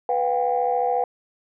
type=tone cluster; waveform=sine; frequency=495 / 720 / 794 Hz; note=B4 / F#5 / G5; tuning=+4 / -47 / +22 cents; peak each=-23 dBFS; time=0.09-1.04 s; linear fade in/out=2 ms; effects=tanh soft clip ceiling -11 dBFS